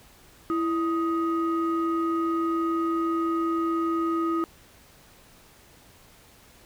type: tone pair together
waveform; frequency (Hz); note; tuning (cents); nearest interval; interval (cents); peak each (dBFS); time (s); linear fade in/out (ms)
sine; 331.3 / 1251; E4 / D#6; +9 / +9; octave + major seventh; 2300; -23 / -27; 0.5-4.44; 0
effects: tanh soft clip ceiling -18 dBFS + pink hiss -54 dBFS RMS until 6.65 s